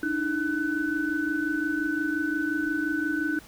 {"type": "tone cluster", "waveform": "sine", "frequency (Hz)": [294.1, 319.8, 1502], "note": ["D4", "D#4", "F#6"], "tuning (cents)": [3, 48, 26], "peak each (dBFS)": -29, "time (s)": [0.03, 3.39], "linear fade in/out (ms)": 2, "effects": ["pink hiss -50 dBFS RMS until 3.47 s"]}